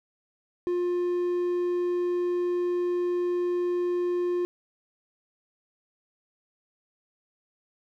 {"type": "tone", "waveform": "triangle", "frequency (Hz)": 353.9, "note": "F4", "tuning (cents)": 23, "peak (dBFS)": -22, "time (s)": [0.67, 4.45], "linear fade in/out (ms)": 0, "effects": []}